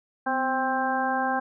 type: harmonic tone with a mistuned harmonic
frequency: 263.4 Hz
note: C4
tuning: 12 cents sharp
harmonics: 1 / 2 / 3 / 4 / 5 / 6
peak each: -31 / -33 / -26 / -31 / -37 / -30 dBFS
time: 0.26-1.4 s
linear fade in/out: 10 ms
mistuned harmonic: 1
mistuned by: -49 cents
effects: none